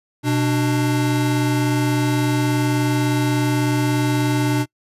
square tone pair together, 124.39 / 296.7 Hz, B2 / D4, +13 / +18 cents, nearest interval octave + minor third, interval 1505 cents, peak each -20 dBFS, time 0.23-4.66 s, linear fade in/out 50 ms, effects noise-tail reverb RT60 0.1 s tail -25 dB re dry + resampled to 32000 Hz

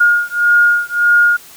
sine beating tone pair, 1425 / 1426.7 Hz, F6 / F6, +34 / +37 cents, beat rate 1.7 Hz, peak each -12 dBFS, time 0-1.37 s, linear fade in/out 10 ms, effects white hiss -39 dBFS RMS until 1.56 s

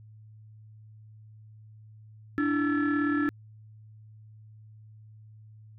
sine tone cluster, 291.1 / 328.7 / 1335 / 1722 Hz, D4 / E4 / E6 / A6, -15 / -5 / +22 / -38 cents, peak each -24 / -31 / -33 / -32 dBFS, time 2.38-3.29 s, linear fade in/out 0 ms, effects tanh soft clip ceiling -18 dBFS + added 108 Hz sine -48 dBFS peak until 5.78 s

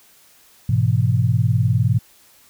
sine chord, E major, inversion first, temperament equal, 103.83 / 123.47 / 164.81 Hz, G#2 / B2 / E3, 0 / 0 / 0 cents, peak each -18 / -17 / -23 dBFS, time 0.69-1.99 s, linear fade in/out 5 ms, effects white hiss -52 dBFS RMS until 2.49 s

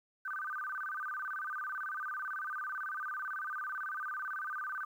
sine tone with vibrato, 1357 Hz, E6, 50 cents sharp, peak -36 dBFS, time 0.25-4.85 s, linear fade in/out 5 ms, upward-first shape square, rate 18 Hz, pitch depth 210 cents each way, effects 11-bit

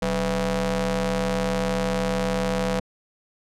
sawtooth ring-modulated tone, 155.56 Hz, D#3, in tune, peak -15 dBFS, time 0.02-2.8 s, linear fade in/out 5 ms, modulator 345 Hz, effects low-pass 9000 Hz 12 dB/octave

